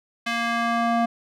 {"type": "tone with band-pass filter sweep", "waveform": "square", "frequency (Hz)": 233.1, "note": "A#3", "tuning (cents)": 0, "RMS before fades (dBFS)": -23, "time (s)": [0.26, 1.06], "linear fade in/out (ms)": 10, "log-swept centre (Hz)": [2300, 700], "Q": 1.1, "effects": []}